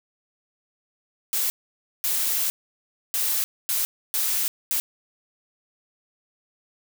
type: noise bursts at uneven times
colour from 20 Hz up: blue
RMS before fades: -24 dBFS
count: 6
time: 1.33-1.5 / 2.04-2.5 / 3.14-3.44 / 3.69-3.85 / 4.14-4.48 / 4.71-4.8 s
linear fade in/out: 0 ms
effects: none